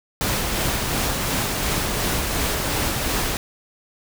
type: noise with tremolo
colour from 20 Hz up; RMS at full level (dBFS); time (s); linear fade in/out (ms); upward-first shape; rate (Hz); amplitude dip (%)
pink; -22; 0.21-3.37; 0; sine; 2.8; 25
effects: none